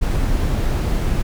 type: noise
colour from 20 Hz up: brown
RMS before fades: -18 dBFS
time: 0.01-1.23 s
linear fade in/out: 20 ms
effects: none